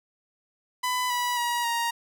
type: tone with pitch steps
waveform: sawtooth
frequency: 1000 / 978.3 / 957.1 / 936.3 Hz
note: B5 / B5 / A#5 / A#5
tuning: +21 / -17 / +45 / +7 cents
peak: -21 dBFS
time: 0.83-1.91 s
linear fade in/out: 10 ms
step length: 270 ms
effects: none